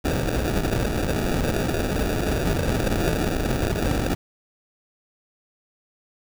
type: noise with sample-and-hold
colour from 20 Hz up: pink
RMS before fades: -23 dBFS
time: 0.04-4.15 s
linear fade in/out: 10 ms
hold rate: 1050 Hz
effects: none